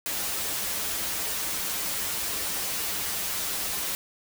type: noise with comb filter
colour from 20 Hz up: white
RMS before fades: -30 dBFS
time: 0.06-3.95 s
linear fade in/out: 0 ms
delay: 8.1 ms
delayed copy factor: -0.8
effects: none